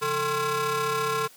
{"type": "ring-modulated tone", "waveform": "25% pulse", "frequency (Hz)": 306.9, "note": "D#4", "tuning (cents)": -24, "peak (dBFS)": -17, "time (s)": [0.01, 1.28], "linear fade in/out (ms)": 20, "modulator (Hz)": 750, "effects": ["white hiss -52 dBFS RMS until 1.36 s", "high-pass 200 Hz 12 dB/octave"]}